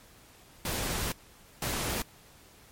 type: noise bursts at uneven times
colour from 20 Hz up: pink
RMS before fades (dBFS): -32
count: 2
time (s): 0.65-1.12 / 1.62-2.02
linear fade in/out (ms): 2
effects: pink hiss -56 dBFS RMS until 2.71 s + MP3 64 kbps